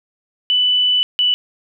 sine tone pair in turn, 2985 / 2968 Hz, F#7 / F#7, +15 / +5 cents, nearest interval unison, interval 10 cents, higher first, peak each -12 dBFS, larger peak neither, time 0.5-1.03 / 1.19-1.34 s, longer first, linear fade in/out 0 ms, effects none

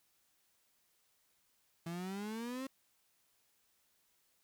35% pulse exponential sweep, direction up, 165 to 271.3 Hz, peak -38 dBFS, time 1.86-2.67 s, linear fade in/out 5 ms, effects white hiss -75 dBFS RMS until 4.43 s

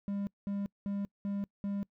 triangle tone bursts, 200.4 Hz, G3, 38 cents sharp, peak -30 dBFS, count 5, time 0.08-1.83 s, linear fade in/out 0 ms, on 190 ms, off 200 ms, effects noise-tail reverb RT60 0.1 s tail -25 dB re dry

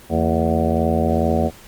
harmonic tone with a mistuned harmonic, 82.41 Hz, E2, in tune, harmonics 1 / 2 / 3 / 4 / 5 / 6 / 7 / 8 / 9, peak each -22 / -25 / -21 / -27 / -26 / -26 / -24 / -27 / -25 dBFS, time 0.09-1.51 s, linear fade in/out 50 ms, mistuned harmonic 3, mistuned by -130 cents, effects pink hiss -44 dBFS RMS until 1.67 s + Opus 32 kbps

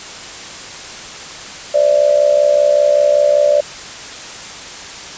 sine tone with amplitude modulation, 587.3 Hz, D5, in tune, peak -5 dBFS, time 1.74-3.61 s, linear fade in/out 10 ms, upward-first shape sine, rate 65.2 Hz, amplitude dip 75%, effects white hiss -30 dBFS RMS until 5.17 s + resampled to 16000 Hz

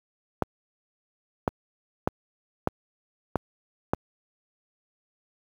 clicks, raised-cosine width 1 ms, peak -8 dBFS, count 6, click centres 0.423 / 1.478 / 2.075 / 2.674 / 3.357 / 3.935 s, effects high-pass 60 Hz 12 dB/octave + 8-bit

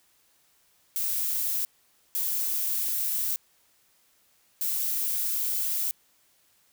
violet noise bursts at uneven times, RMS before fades -28 dBFS, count 3, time 0.96-1.65 / 2.15-3.36 / 4.61-5.91 s, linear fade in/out 0 ms, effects white hiss -65 dBFS RMS until 6.72 s

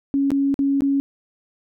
sine tone with dropouts, 277.2 Hz, C#4, in tune, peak -16 dBFS, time 0.14-1 s, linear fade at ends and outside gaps 0 ms, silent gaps 0.305-0.317 / 0.542-0.591 / 0.807-0.82 s, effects none

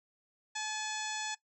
harmonic tone with a mistuned harmonic, 860 Hz, A5, 40 cents flat, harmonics 1 / 2 / 3 / 4 / 5 / 6 / 7 / 8 / 9, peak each -41 / -39 / -44 / -44 / -47 / -48 / -46 / -45 / -46 dBFS, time 0.55-1.35 s, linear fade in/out 10 ms, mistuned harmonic 3, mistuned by -36 cents, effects noise-tail reverb RT60 0.1 s tail -19 dB re dry

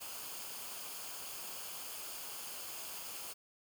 white noise with comb filter, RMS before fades -45 dBFS, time 0-3.34 s, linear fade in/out 20 ms, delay 0.52 ms, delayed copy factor -0.5, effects none

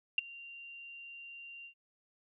sine tone with ADSR envelope, 2772 Hz, F7, 14 cents flat, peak -22 dBFS, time 0.18-1.74 s, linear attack 3 ms, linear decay 13 ms, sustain -24 dB, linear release 88 ms, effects none

